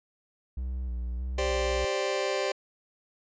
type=tone with vibrato; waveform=triangle; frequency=61.74 Hz; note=B1; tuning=in tune; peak=-28 dBFS; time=0.57-1.85 s; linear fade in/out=5 ms; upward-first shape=square; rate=1.6 Hz; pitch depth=47 cents each way
type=chord; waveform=sawtooth; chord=G suspended fourth; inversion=none; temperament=just; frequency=392 / 522.7 / 588 Hz; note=G4 / C5 / D5; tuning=0 / -2 / +2 cents; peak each=-27 dBFS; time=1.38-2.52 s; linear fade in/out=5 ms
effects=resampled to 16000 Hz

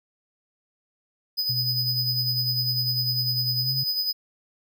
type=tone with tremolo; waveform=square; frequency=4996 Hz; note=D#8; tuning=6 cents sharp; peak=-22 dBFS; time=1.37-4.13 s; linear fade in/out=20 ms; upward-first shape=sine; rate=10 Hz; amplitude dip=50%
type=tone with pitch glide; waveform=sine; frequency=123.47 to 131.57 Hz; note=B2 to C3; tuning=0 to +10 cents; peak=-28 dBFS; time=1.49-3.84 s; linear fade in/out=10 ms; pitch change=+110 cents; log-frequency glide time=3.6-3.72 s
effects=none

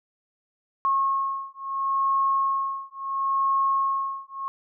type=beating tone pair; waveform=sine; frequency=1087 / 1087.73 Hz; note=C#6 / C#6; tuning=-34 / -33 cents; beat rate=0.73 Hz; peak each=-25 dBFS; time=0.85-4.48 s; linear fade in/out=0 ms; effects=none

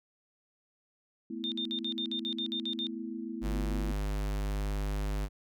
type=chord; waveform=sine; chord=A suspended second; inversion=none; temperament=equal; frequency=220 / 246.9 / 329.6 Hz; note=A3 / B3 / E4; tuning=0 / 0 / 0 cents; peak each=-40 dBFS; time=1.3-3.92 s; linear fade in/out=5 ms
type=tone bursts; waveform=sine; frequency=3622 Hz; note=A7; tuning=49 cents sharp; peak=-32 dBFS; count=11; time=1.44-2.868 s; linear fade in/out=0 ms; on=78 ms; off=57 ms
type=tone; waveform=square; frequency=50.5 Hz; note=G#1; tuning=48 cents flat; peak=-31 dBFS; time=3.41-5.29 s; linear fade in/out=50 ms
effects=none

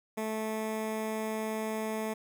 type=tone with notch filter; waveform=15% pulse; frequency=218.6 Hz; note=A3; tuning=11 cents flat; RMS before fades=-34 dBFS; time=0.17-2.14 s; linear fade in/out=10 ms; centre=4300 Hz; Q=1.3; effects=none

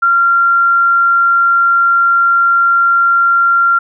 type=tone; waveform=sine; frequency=1380 Hz; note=F6; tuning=21 cents flat; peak=-7 dBFS; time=0.02-3.79 s; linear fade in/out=10 ms; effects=none

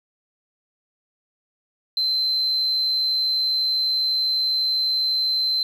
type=tone; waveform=sine; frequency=4086 Hz; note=C8; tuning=42 cents flat; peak=-18 dBFS; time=1.97-5.63 s; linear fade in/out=2 ms; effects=tanh soft clip ceiling -14 dBFS + 8-bit

